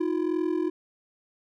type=ring-modulated tone; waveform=triangle; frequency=337.2 Hz; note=E4; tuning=39 cents sharp; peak=-19 dBFS; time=0-0.7 s; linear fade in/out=10 ms; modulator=21.1 Hz; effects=none